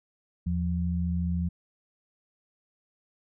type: tone pair together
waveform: sine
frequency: 80.94 / 174.61 Hz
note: E2 / F3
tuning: -31 / 0 cents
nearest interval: octave + minor second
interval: 1331 cents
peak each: -28 dBFS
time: 0.46-1.49 s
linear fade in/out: 10 ms
effects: none